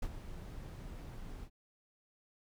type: noise with ADSR envelope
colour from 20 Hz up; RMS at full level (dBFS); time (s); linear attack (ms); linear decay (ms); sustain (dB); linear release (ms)
brown; -35; 0.02-1.5; 7; 53; -11; 68
effects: none